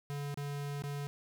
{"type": "tone with dropouts", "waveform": "square", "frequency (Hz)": 143.2, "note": "D3", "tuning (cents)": -43, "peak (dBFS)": -37, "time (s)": [0.1, 1.07], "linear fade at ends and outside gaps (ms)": 0, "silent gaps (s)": [[0.343, 0.374], [0.821, 0.838]], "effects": []}